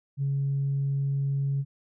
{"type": "tone", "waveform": "sine", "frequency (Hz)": 138.7, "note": "C#3", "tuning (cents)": 1, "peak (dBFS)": -23, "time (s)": [0.17, 1.65], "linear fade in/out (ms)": 50, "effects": ["tanh soft clip ceiling -20 dBFS"]}